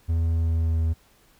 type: tone with pitch glide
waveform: triangle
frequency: 82.41 to 81.04 Hz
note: E2 to E2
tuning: 0 to -29 cents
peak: -18 dBFS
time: 0.08-0.94 s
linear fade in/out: 20 ms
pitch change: -29 cents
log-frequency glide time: 0.3-0.82 s
effects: pink hiss -59 dBFS RMS until 1.39 s